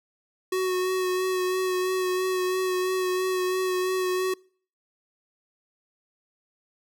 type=tone with vibrato; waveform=square; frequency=370 Hz; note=F#4; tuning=in tune; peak=-24 dBFS; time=0.52-4.34 s; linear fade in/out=5 ms; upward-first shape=sine; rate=3 Hz; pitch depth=20 cents each way; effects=noise-tail reverb RT60 0.5 s tail -26 dB re dry